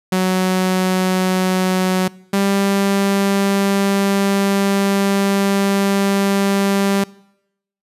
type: tone pair in turn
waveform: sawtooth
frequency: 185.7 / 197.71 Hz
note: F#3 / G3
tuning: +7 / +15 cents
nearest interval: minor second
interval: 108 cents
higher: second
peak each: -10 dBFS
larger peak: neither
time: 0.12-2.08 / 2.33-7.04 s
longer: second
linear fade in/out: 5 ms
effects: noise-tail reverb RT60 0.8 s tail -23 dB re dry + resampled to 32000 Hz